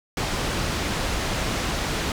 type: low-pass noise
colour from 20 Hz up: pink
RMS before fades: -26 dBFS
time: 0.17-2.12 s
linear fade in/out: 2 ms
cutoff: 6600 Hz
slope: 12 dB/octave
effects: none